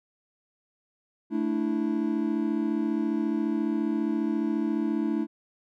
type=chord; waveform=triangle; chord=A suspended fourth; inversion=none; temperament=equal with one note detuned; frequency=220 / 293.7 / 328.3 Hz; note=A3 / D4 / E4; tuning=0 / 0 / -7 cents; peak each=-27 dBFS; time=1.3-5.27 s; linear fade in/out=50 ms; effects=none